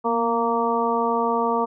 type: harmonic tone with a mistuned harmonic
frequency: 231.7 Hz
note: A#3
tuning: 10 cents flat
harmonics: 1 / 2 / 3 / 4 / 5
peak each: -27 / -24 / -27 / -24 / -26 dBFS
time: 0.04-1.66 s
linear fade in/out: 20 ms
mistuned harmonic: 1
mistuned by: +36 cents
effects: none